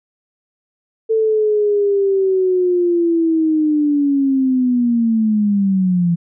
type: linear sweep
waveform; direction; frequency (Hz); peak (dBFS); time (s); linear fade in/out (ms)
sine; down; 446.7 to 168.4; -12; 1.09-6.16; 20
effects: none